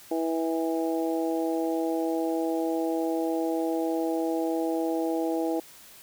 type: harmonic tone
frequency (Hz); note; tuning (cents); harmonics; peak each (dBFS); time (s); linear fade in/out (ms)
163.3; E3; -16; 2 / 3 / 4 / 5; -27 / -31 / -33 / -35; 0.11-5.6; 5
effects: white hiss -50 dBFS RMS until 6.02 s